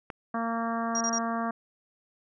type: click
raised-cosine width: 0.5 ms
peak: -21 dBFS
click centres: 0.102 s
type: harmonic tone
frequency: 229.8 Hz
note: A#3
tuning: 25 cents flat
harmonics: 1 / 2 / 3 / 4 / 5 / 6 / 7 / 8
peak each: -31 / -41 / -33 / -39 / -34 / -41 / -41 / -48 dBFS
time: 0.34-1.51 s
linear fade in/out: 5 ms
type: tone bursts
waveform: sine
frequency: 5700 Hz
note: F8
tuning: 34 cents sharp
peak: -27 dBFS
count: 3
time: 0.95-1.184 s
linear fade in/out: 2 ms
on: 56 ms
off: 33 ms
effects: none